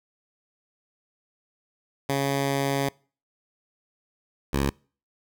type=tone pair in turn; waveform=10% pulse; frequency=138.59 / 69.3 Hz; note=C#3 / C#2; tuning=0 / 0 cents; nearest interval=octave; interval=1200 cents; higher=first; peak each=-15 / -14 dBFS; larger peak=second; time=2.09-2.89 / 4.53-4.7 s; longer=first; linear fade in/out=5 ms; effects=noise-tail reverb RT60 0.4 s tail -25 dB re dry